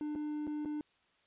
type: tone with dropouts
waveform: triangle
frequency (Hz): 299.7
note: D4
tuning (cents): +35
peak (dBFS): -33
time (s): 0.01-0.81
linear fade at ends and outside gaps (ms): 1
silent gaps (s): 0.152-0.158 / 0.469-0.475 / 0.65-0.657
effects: white hiss -71 dBFS RMS until 1.26 s + resampled to 8000 Hz